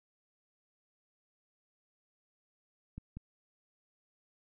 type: clicks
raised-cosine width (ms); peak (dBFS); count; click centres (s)
5; -30; 2; 2.98 / 3.17
effects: none